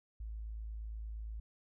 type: tone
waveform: sine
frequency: 54.3 Hz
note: A1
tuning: 22 cents flat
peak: -40 dBFS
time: 0.2-1.4 s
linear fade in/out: 5 ms
effects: none